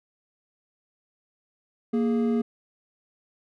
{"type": "tone pair together", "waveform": "triangle", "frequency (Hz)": [233.2, 415.3], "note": ["A#3", "G#4"], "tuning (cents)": [1, 0], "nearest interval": "minor seventh", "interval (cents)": 999, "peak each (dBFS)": [-20, -26], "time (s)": [1.93, 2.42], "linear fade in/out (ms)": 10, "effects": []}